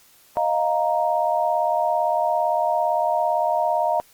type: chord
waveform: sine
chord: Eb suspended second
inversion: none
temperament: just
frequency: 622.3 / 700 / 933.4 Hz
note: Eb5 / F5 / Bb5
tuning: 0 / +4 / +2 cents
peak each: -23 / -22 / -23 dBFS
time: 0.37-4 s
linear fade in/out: 0 ms
effects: white hiss -54 dBFS RMS until 4.13 s + Opus 48 kbps